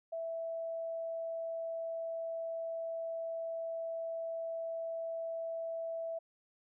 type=tone; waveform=sine; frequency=659.3 Hz; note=E5; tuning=in tune; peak=-36 dBFS; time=0.12-6.19 s; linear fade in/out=10 ms; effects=none